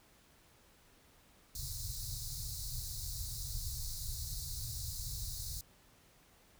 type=band-stop noise; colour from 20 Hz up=pink; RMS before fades=-41 dBFS; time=1.55-5.61 s; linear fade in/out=2 ms; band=140 to 3900 Hz; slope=96 dB/octave; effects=pink hiss -65 dBFS RMS until 6.59 s